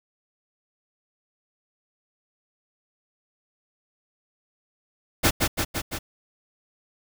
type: noise with echo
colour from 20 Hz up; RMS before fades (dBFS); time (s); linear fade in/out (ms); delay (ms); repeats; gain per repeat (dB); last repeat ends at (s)
pink; -18; 5.23-5.31; 20; 170; 4; -3; 5.99
effects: none